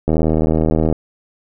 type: click train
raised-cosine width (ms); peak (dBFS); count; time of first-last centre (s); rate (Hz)
2; -3; 68; 0.08-0.926; 79.2
effects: none